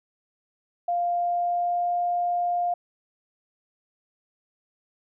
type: tone with pitch glide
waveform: sine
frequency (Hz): 698.5 to 703.8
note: F5 to F5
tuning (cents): 0 to +13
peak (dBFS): -22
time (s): 0.88-2.74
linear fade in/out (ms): 5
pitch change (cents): +13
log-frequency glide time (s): 1.03-1.96
effects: none